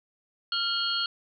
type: tone cluster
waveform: sine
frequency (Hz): 1387 / 2878 / 3217 / 4330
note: F6 / F#7 / G7 / C#8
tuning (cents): -12 / -49 / +44 / -41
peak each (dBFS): -31 / -34 / -32 / -29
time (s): 0.52-1.06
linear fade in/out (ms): 2
effects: none